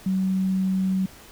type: tone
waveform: sine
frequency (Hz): 189.1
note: F#3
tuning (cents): +38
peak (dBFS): -20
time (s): 0.06-1.06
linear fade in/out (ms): 5
effects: pink hiss -47 dBFS RMS until 1.31 s